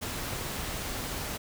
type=noise; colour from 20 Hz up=pink; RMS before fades=-35 dBFS; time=0.01-1.38 s; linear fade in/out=20 ms; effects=none